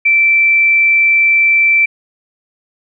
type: tone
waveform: sine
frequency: 2335 Hz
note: D7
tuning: 11 cents flat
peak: -7 dBFS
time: 0.05-1.86 s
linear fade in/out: 10 ms
effects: none